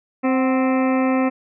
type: harmonic tone with a mistuned harmonic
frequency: 261.6 Hz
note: C4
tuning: in tune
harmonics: 1 / 2 / 3 / 4 / 5 / 7 / 8 / 9 / 10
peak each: -17 / -23 / -27 / -29 / -31 / -34 / -35 / -36 / -37 dBFS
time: 0.23-1.3 s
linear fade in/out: 20 ms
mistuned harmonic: 3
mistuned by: -55 cents
effects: none